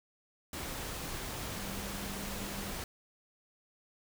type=tone in noise; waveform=sine; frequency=199 Hz; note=G3; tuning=26 cents sharp; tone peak=-44 dBFS; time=1.56-2.72 s; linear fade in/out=2 ms; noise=pink; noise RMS=-40 dBFS; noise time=0.53-2.84 s; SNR=-7 dB; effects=none